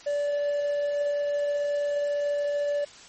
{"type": "tone", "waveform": "triangle", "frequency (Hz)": 579, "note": "D5", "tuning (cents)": -25, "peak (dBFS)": -22, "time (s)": [0.06, 2.85], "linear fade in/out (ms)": 10, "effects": ["white hiss -48 dBFS RMS until 3.08 s", "MP3 32 kbps"]}